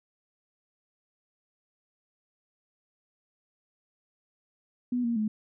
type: tone with pitch steps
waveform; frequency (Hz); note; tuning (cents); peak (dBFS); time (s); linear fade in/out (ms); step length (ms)
sine; 246.2 / 234.3 / 214.8; B3 / A#3 / A3; -5 / +9 / -41; -25; 4.92-5.28; 5; 120
effects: none